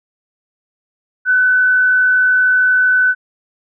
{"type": "tone with frequency modulation", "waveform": "sine", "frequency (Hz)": 1504, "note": "F#6", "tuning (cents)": 28, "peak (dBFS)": -9, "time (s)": [1.25, 3.15], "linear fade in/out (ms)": 50, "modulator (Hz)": 52.8, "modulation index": 0.29, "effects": []}